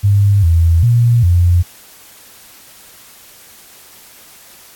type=tone with pitch steps; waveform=sine; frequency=100.8 / 83.3 / 118.8 / 87.6 Hz; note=G2 / E2 / A#2 / F2; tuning=+49 / +19 / +33 / +6 cents; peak=-7 dBFS; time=0.03-1.63 s; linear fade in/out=20 ms; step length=400 ms; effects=white hiss -41 dBFS RMS until 4.75 s + AAC 64 kbps